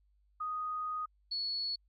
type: tone pair in turn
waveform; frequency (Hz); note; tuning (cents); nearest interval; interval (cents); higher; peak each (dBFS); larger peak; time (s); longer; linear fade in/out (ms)
sine; 1244.5 / 4394; D#6 / C#8; 0 / -16; octave + minor seventh; 2184; second; -34 / -33; second; 0.4-1.06 / 1.31-1.76; first; 10
effects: added 50 Hz sine -67 dBFS peak until 1.88 s + AAC 48 kbps